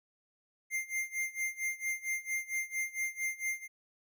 square tone with tremolo, 2102 Hz, C7, 7 cents sharp, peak -31 dBFS, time 0.7-3.68 s, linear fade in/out 50 ms, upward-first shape sine, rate 4.4 Hz, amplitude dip 90%, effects none

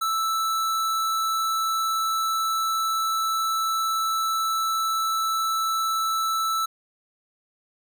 square tone, 1318.5 Hz, E6, in tune, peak -23 dBFS, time 0.01-6.66 s, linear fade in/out 10 ms, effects none

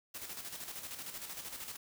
white noise with tremolo, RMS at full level -43 dBFS, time 0.14-1.77 s, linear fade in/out 10 ms, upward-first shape square, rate 13 Hz, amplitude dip 50%, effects none

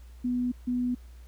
sine tone pair in turn, 246.9 / 246.9 Hz, B3 / B3, 0 / 0 cents, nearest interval unison, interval 0 cents, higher neither, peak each -25 dBFS, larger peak neither, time 0.24-0.52 / 0.67-0.95 s, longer neither, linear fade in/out 10 ms, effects added 60 Hz sine -45 dBFS peak until 1.27 s + pink hiss -62 dBFS RMS until 1.27 s

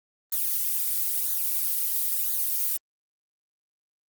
violet noise with flanger, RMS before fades -26 dBFS, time 0.32-2.77 s, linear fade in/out 5 ms, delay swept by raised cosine 0.37 to 2.97 ms, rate 1 Hz, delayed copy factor -1, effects Opus 24 kbps

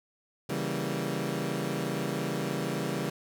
20% pulse chord, C# diminished seventh, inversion none, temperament equal, 138.59 / 164.81 / 196 / 233.1 Hz, C#3 / E3 / G3 / Bb3, 0 / 0 / 0 / 0 cents, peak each -30 / -30 / -30 / -33 dBFS, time 0.49-3.1 s, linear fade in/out 5 ms, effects none

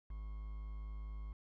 triangle tone with quantisation, 52.3 Hz, G#1, 13 cents sharp, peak -40 dBFS, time 0.1-1.33 s, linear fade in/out 5 ms, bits 10, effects low-pass 2000 Hz 12 dB/octave

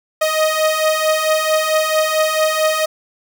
sawtooth beating tone pair, 622.3 / 626.8 Hz, D#5 / D#5, 0 / +13 cents, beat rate 4.5 Hz, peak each -15 / -12 dBFS, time 0.21-2.86 s, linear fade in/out 10 ms, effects none

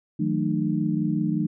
sine tone cluster, 157.7 / 183.1 / 220.2 / 303.4 Hz, D#3 / F#3 / A3 / D#4, +24 / -18 / +2 / -44 cents, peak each -27 dBFS, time 0.19-1.47 s, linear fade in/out 10 ms, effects none

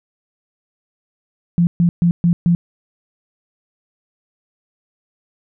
sine tone bursts, 172.2 Hz, F3, 24 cents flat, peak -10 dBFS, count 5, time 1.58-2.55 s, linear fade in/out 0 ms, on 90 ms, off 130 ms, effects none

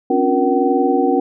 sine tone cluster, 265.2 / 286.4 / 357.6 / 472.5 / 761 Hz, C4 / D4 / F4 / A#4 / F#5, +23 / -43 / +41 / +23 / +48 cents, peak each -19 dBFS, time 0.1-1.2 s, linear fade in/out 5 ms, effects none

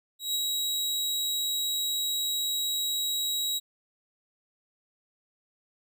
sawtooth tone with ADSR envelope, 3849 Hz, B7, 45 cents flat, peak -22 dBFS, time 0.19-3.6 s, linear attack 160 ms, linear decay 14 ms, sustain -2 dB, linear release 28 ms, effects none

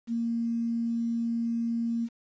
sine tone with quantisation, 232.1 Hz, A#3, 7 cents flat, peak -26 dBFS, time 0.07-2.09 s, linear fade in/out 50 ms, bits 9, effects resampled to 16000 Hz

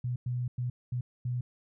sine tone bursts at uneven times, 123.47 Hz, B2, in tune, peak -29 dBFS, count 5, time 0.04-0.16 / 0.26-0.48 / 0.58-0.7 / 0.92-1.01 / 1.25-1.41 s, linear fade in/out 5 ms, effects none

